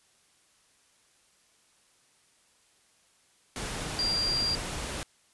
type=tone in noise; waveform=sine; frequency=4754 Hz; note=D8; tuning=20 cents sharp; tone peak=-26 dBFS; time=3.99-4.55 s; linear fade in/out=0 ms; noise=pink; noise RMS=-35 dBFS; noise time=3.56-5.03 s; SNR=+6 dB; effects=white hiss -65 dBFS RMS until 5.33 s + resampled to 24000 Hz